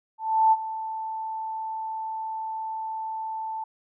sine tone with ADSR envelope, 883 Hz, A5, 6 cents sharp, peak -14 dBFS, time 0.18-3.64 s, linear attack 340 ms, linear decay 38 ms, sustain -15 dB, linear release 5 ms, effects none

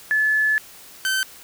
sine / sawtooth tone pair in turn, 1726 / 1540.6 Hz, A6 / G6, -34 / -30 cents, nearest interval major second, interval 196 cents, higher first, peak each -16 dBFS, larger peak neither, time 0.11-0.58 / 1.05-1.23 s, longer first, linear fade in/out 0 ms, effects white hiss -44 dBFS RMS until 1.43 s

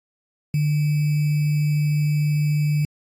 sine tone with sample-and-hold, 148.9 Hz, D3, 24 cents sharp, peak -17 dBFS, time 0.54-2.85 s, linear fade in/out 2 ms, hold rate 2450 Hz, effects AAC 64 kbps

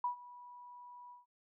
sine tone with ADSR envelope, 978 Hz, B5, 17 cents flat, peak -30 dBFS, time 0.04-1.26 s, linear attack 3 ms, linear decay 110 ms, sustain -20 dB, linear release 150 ms, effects none

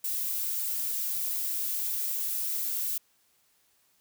violet noise, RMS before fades -31 dBFS, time 0.04-2.98 s, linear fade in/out 5 ms, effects white hiss -68 dBFS RMS until 4 s

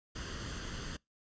pink noise with comb filter, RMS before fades -41 dBFS, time 0.15-0.97 s, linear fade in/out 10 ms, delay 0.64 ms, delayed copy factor +0.6, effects noise-tail reverb RT60 0.2 s tail -26 dB re dry + resampled to 16000 Hz

